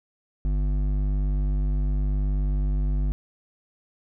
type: tone with hard clipping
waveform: sine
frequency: 49.56 Hz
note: G1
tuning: 20 cents sharp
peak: -23 dBFS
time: 0.45-3.12 s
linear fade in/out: 0 ms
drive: 10 dB
effects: none